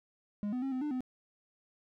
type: tone with pitch steps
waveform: triangle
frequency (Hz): 206.2 / 250.8 / 269.4 / 256.6 / 297.9 / 254.7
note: G#3 / B3 / C#4 / C4 / D4 / C4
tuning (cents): -12 / +27 / -49 / -34 / +25 / -46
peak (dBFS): -30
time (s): 0.43-1.006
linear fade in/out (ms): 0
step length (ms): 96
effects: none